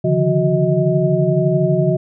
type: tone cluster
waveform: sine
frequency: 140.7 / 152.6 / 174.3 / 368 / 632 Hz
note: C#3 / D#3 / F3 / F#4 / D#5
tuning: +26 / -33 / -3 / -9 / +27 cents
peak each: -19 dBFS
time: 0.04-1.97 s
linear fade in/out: 10 ms
effects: none